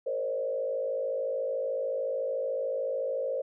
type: tone with frequency modulation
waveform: sine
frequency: 535 Hz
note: C5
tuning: 38 cents sharp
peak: -28 dBFS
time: 0.06-3.42 s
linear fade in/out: 10 ms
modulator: 53.7 Hz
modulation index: 1.1
effects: none